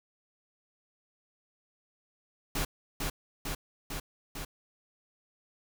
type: noise with echo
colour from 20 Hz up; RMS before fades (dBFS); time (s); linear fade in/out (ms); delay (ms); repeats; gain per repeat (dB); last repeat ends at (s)
pink; -31; 2.55-2.65; 5; 450; 4; -2; 4.45
effects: none